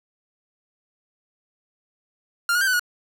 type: tone with pitch steps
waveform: 45% pulse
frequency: 1398 / 1448 / 1578 / 1504 / 1451 Hz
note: F6 / F#6 / G6 / F#6 / F#6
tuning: +1 / -38 / +11 / +28 / -34 cents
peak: -18 dBFS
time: 2.49-2.795 s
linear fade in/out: 2 ms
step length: 61 ms
effects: none